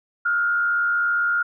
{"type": "tone with frequency modulation", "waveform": "sine", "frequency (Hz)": 1411, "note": "F6", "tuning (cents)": 17, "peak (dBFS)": -18, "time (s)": [0.25, 1.43], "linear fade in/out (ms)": 10, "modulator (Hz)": 84.6, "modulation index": 0.52, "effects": []}